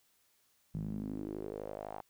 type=tone with band-pass filter sweep; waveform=sawtooth; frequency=51.91 Hz; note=G#1; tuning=in tune; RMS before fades=-41 dBFS; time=0.74-2.01 s; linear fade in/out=0 ms; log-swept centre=160 to 820 Hz; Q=4; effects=white hiss -72 dBFS RMS until 2.09 s